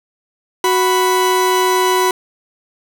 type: tone pair together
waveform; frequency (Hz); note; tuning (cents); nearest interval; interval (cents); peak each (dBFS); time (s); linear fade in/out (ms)
40% pulse; 370.1 / 988; F#4 / B5; 0 / 0; octave + perfect fourth; 1700; -14; 0.64-2.11; 2
effects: none